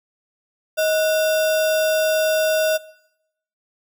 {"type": "tone with sample-and-hold", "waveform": "sine", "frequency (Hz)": 629, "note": "D#5", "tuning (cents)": 19, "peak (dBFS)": -16, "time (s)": [0.77, 2.78], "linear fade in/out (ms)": 20, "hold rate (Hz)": 2100, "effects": ["noise-tail reverb RT60 0.8 s tail -20 dB re dry"]}